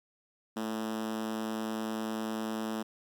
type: tone with high-pass filter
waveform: 5% pulse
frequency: 110 Hz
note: A2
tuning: in tune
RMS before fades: -35 dBFS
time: 0.56-2.83 s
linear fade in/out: 10 ms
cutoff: 240 Hz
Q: 5.9
effects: 11-bit